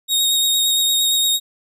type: tone with vibrato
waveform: sawtooth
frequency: 3742 Hz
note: A#7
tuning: 6 cents sharp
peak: -12 dBFS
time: 0.08-1.4 s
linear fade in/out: 50 ms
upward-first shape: sine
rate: 8.7 Hz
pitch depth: 17 cents each way
effects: none